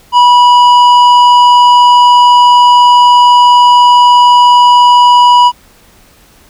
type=tone with tanh clipping; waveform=sine; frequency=977 Hz; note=B5; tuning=19 cents flat; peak=-3 dBFS; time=0.12-5.52 s; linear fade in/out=50 ms; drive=10 dB; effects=pink hiss -43 dBFS RMS until 6.49 s